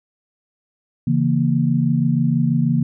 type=chord; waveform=sine; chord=A# diminished; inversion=first; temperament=equal; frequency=138.59 / 164.81 / 233.1 Hz; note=C#3 / E3 / A#3; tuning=0 / 0 / 0 cents; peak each=-19 dBFS; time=1.07-2.83 s; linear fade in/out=5 ms; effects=none